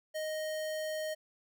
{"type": "tone", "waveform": "square", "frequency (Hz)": 622.3, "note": "D#5", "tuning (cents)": 0, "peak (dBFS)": -35, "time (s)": [0.14, 1.15], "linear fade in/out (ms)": 20, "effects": []}